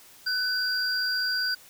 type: tone pair together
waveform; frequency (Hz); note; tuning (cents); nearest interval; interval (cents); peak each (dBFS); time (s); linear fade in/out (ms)
triangle; 1500 / 4765; F#6 / D8; +23 / +24; octave + minor sixth; 2001; -26; 0.26-1.55; 10
effects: white hiss -52 dBFS RMS until 1.69 s